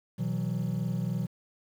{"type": "chord", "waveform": "triangle", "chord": "B suspended fourth", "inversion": "none", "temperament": "equal with one note detuned", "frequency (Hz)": [123.47, 161.61, 185], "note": ["B2", "E3", "F#3"], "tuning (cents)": [0, -34, 0], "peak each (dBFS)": -30, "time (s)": [0.18, 1.27], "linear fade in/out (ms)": 20, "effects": ["tanh soft clip ceiling -19 dBFS", "9-bit"]}